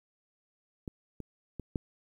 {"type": "clicks", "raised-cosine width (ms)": 3, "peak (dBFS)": [-25, -27, -25, -18], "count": 4, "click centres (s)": [0.878, 1.203, 1.597, 1.758], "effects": ["10-bit"]}